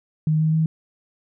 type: tone with pitch steps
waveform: sine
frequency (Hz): 155.56 / 157.46 / 159.38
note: D#3 / D#3 / D#3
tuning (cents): 0 / +21 / +42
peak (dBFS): -16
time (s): 0.27-0.66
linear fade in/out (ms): 2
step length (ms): 130
effects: none